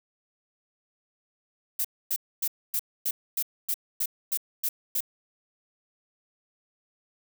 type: noise bursts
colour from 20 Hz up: violet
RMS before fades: -27 dBFS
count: 11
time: 1.79-5.006 s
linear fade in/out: 5 ms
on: 56 ms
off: 260 ms
effects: none